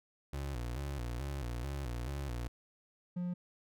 30% pulse tone with vibrato, 64.4 Hz, C2, 27 cents flat, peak -34 dBFS, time 0.33-2.48 s, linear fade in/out 5 ms, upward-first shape square, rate 2.3 Hz, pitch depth 140 cents each way
triangle tone, 177.6 Hz, F3, 29 cents sharp, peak -32 dBFS, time 3.16-3.34 s, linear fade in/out 10 ms
effects none

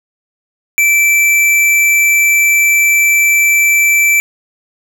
square tone, 2330 Hz, D7, 14 cents flat, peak -8 dBFS, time 0.78-4.2 s, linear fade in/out 0 ms, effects none

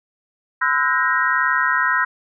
sine tone cluster, 1015 / 1315 / 1456 / 1598 / 1879 Hz, B5 / E6 / F#6 / G6 / A#6, +47 / -5 / -28 / +33 / +13 cents, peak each -22 dBFS, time 0.61-2.05 s, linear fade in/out 10 ms, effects none

